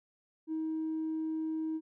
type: tone with tanh clipping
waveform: triangle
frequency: 317.2 Hz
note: D#4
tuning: 33 cents sharp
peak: -32 dBFS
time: 0.47-1.81 s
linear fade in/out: 50 ms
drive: 5 dB
effects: none